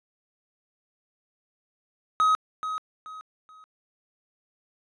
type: tone with echo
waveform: triangle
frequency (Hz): 1266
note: D#6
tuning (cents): +30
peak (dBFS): -16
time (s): 2.2-2.35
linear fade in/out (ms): 0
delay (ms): 430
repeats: 3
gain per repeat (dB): -10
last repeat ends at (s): 3.64
effects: resampled to 22050 Hz